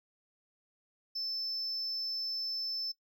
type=tone; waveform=triangle; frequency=5280 Hz; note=E8; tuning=2 cents sharp; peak=-32 dBFS; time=1.15-2.92 s; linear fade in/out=10 ms; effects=noise-tail reverb RT60 0.1 s tail -19 dB re dry + tanh soft clip ceiling -29 dBFS